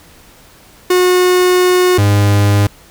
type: tone pair in turn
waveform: 45% pulse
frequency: 363.1 / 101.89 Hz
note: F#4 / G#2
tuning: -33 / -33 cents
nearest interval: octave + minor seventh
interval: 2200 cents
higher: first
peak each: -8 dBFS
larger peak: neither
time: 0.9-1.98 / 1.98-2.67 s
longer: first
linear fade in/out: 5 ms
effects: pink hiss -43 dBFS RMS until 2.9 s